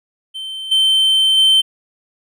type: tone with level steps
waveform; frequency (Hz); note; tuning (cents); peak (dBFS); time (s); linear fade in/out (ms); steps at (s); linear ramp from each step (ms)
triangle; 3100; G7; -20; -23 / -9 / -7; 0.34-1.62; 20; 0.71 / 1.37; 10
effects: none